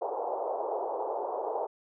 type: band-pass noise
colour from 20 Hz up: pink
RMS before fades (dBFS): -33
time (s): 0.01-1.67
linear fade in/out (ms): 10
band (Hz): 410 to 940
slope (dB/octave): 48
effects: none